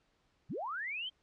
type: linear sweep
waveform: sine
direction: up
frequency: 77.78 to 3207 Hz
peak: -36 dBFS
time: 0.49-1.1 s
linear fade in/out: 20 ms
effects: pink hiss -74 dBFS RMS until 1.22 s + low-pass 5000 Hz 12 dB/octave